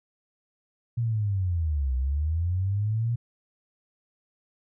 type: linear two-way sweep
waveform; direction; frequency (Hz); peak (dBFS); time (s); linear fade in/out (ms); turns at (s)
sine; down then up; 120 to 62.4 to 120; -23; 0.97-3.16; 10; 1.95
effects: none